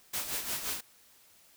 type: noise with tremolo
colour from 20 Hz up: white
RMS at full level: -33 dBFS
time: 0.13-0.81 s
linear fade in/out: 10 ms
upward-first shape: sine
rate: 5.7 Hz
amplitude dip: 60%
effects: white hiss -61 dBFS RMS until 1.56 s